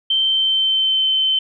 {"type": "tone with pitch glide", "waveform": "sine", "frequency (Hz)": [3117, 3078], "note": ["G7", "G7"], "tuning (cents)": [-11, -32], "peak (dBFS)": -14, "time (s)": [0.1, 1.39], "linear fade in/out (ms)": 5, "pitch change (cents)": -21, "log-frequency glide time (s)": [0.21, 1.07], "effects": []}